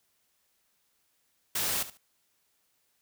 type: noise with echo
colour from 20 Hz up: white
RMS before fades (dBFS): -30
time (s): 1.55-1.83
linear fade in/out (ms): 5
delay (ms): 72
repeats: 2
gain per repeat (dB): -14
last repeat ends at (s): 1.974
effects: white hiss -73 dBFS RMS until 3.01 s